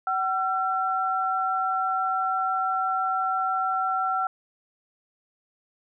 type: tone pair together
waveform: sine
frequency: 757.4 / 1353 Hz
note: F#5 / E6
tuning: +40 / +45 cents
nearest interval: minor seventh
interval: 1005 cents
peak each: -26 / -25 dBFS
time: 0.07-4.27 s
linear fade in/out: 2 ms
effects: none